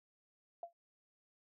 sine tone with exponential decay, 685 Hz, F5, 34 cents flat, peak -38 dBFS, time 0.63-0.73 s, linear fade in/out 2 ms, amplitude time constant 20 ms, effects none

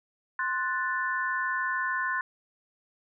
sine chord, F# diminished, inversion second, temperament equal, 1046.5 / 1480 / 1760 Hz, C6 / F#6 / A6, 0 / 0 / 0 cents, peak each -31 dBFS, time 0.39-2.21 s, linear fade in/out 2 ms, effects none

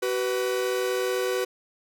45% pulse tone pair together, 378.3 / 493.9 Hz, F#4 / B4, +38 / 0 cents, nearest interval perfect fourth, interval 462 cents, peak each -27 dBFS, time 0.02-1.45 s, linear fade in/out 10 ms, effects none

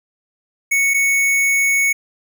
square tone pair in turn, 2217 / 2217 Hz, C#7 / C#7, 0 / 0 cents, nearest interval unison, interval 0 cents, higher neither, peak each -14 dBFS, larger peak neither, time 0.71-0.94 / 0.94-1.93 s, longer second, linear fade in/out 10 ms, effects none

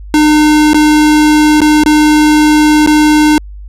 square tone with dropouts, 303.2 Hz, D#4, 45 cents flat, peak -5 dBFS, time 0.14-3.38 s, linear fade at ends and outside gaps 1 ms, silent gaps 0.733-0.744 / 1.605-1.616 / 1.836-1.86 / 2.863-2.873 s, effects added 50 Hz sine -25 dBFS peak until 3.68 s + low-pass 11000 Hz 12 dB/octave

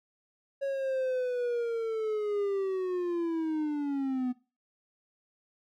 triangle linear sweep, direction down, 554.4 to 246.9 Hz, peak -26 dBFS, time 0.61-4.33 s, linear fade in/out 20 ms, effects noise-tail reverb RT60 0.3 s tail -17 dB re dry

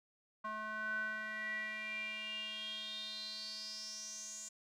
square tone with band-pass filter sweep, 215.6 Hz, A3, 35 cents flat, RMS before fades -43 dBFS, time 0.44-4.49 s, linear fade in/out 10 ms, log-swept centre 1200 to 7100 Hz, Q 8.6, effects none

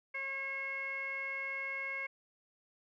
15% pulse tone with low-pass filter, 543 Hz, C#5, 36 cents flat, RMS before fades -39 dBFS, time 0.14-2.07 s, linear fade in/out 10 ms, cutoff 2200 Hz, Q 8.4, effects none

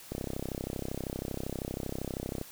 click train, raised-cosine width 2 ms, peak -21 dBFS, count 76, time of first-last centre 0.12-2.414 s, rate 32.7 Hz, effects white hiss -50 dBFS RMS until 2.51 s

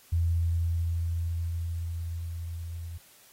sine tone with level ramp, 84.1 Hz, E2, 35 cents sharp, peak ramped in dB -22 to -35 dBFS, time 0.12-2.98 s, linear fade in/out 10 ms, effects white hiss -57 dBFS RMS until 3.32 s + AAC 48 kbps

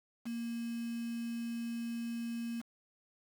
sine tone with quantisation, 233.1 Hz, A#3, in tune, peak -36 dBFS, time 0.25-2.62 s, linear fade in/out 20 ms, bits 8, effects none

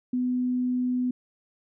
sine tone, 250 Hz, B3, 21 cents sharp, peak -23 dBFS, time 0.13-1.11 s, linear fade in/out 5 ms, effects none

